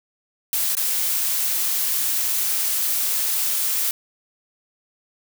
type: noise with dropouts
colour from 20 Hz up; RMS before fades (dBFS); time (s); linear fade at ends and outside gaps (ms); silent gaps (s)
blue; -22; 0.53-3.91; 1; 0.752-0.769
effects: none